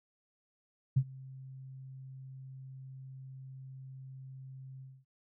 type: tone with ADSR envelope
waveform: sine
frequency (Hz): 132.4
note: C3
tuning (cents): +21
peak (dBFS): -21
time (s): 0.96-5.05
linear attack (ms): 12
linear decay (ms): 61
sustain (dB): -24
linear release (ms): 240
effects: none